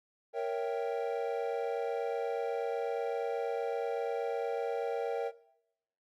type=chord; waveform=triangle; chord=A# diminished seventh; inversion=none; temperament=equal; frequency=466.2 / 554.4 / 659.3 / 784 Hz; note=A#4 / C#5 / E5 / G5; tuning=0 / 0 / 0 / 0 cents; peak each=-32 / -36 / -38 / -37 dBFS; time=0.33-5.32 s; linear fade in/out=50 ms; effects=noise-tail reverb RT60 0.8 s tail -19 dB re dry + Opus 48 kbps